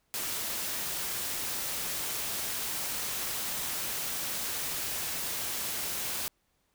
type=noise; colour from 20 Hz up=white; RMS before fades=-34 dBFS; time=0.14-6.28 s; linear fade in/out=0 ms; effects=pink hiss -74 dBFS RMS until 6.74 s